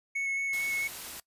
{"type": "tone with vibrato", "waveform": "triangle", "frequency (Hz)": 2200, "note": "C#7", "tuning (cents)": -14, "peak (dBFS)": -27, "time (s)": [0.15, 0.88], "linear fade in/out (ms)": 10, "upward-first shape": "square", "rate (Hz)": 4.5, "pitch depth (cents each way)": 8}
{"type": "noise", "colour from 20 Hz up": "white", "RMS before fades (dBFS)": -41, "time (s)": [0.53, 1.2], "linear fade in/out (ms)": 2}
{"effects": ["noise-tail reverb RT60 0.1 s tail -21 dB re dry", "resampled to 32000 Hz"]}